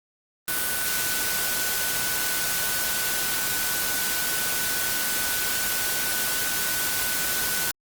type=tone in noise; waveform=sine; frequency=1495 Hz; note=F#6; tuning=17 cents sharp; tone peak=-32 dBFS; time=0.48-7.71 s; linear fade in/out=0 ms; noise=white; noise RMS=-26 dBFS; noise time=0.48-7.71 s; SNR=-9 dB; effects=Opus 32 kbps